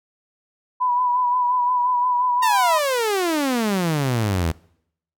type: tone with vibrato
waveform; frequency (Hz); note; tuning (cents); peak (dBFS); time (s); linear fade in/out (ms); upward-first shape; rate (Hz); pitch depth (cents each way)
sine; 987.8; B5; 0; -17; 0.8-2.79; 20; sine; 5.7; 35
type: exponential sweep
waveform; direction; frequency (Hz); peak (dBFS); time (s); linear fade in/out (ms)
sawtooth; down; 939 to 77.4; -15; 2.42-4.52; 10
effects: noise-tail reverb RT60 0.7 s tail -23 dB re dry